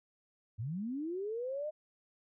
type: linear sweep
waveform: sine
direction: up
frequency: 98 to 622.3 Hz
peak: -35 dBFS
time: 0.58-1.71 s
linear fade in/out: 20 ms
effects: none